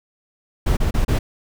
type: noise bursts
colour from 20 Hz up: brown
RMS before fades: -17 dBFS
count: 4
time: 0.66-1.19 s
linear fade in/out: 10 ms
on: 110 ms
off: 30 ms
effects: none